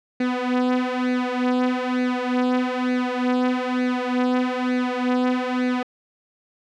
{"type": "tone with flanger", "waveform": "sawtooth", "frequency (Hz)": 250.8, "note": "B3", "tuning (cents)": 27, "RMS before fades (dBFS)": -22, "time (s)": [0.2, 5.83], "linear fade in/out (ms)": 5, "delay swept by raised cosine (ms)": [0.46, 4.26], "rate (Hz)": 1.1, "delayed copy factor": 0.75, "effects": ["low-pass 3000 Hz 12 dB/octave"]}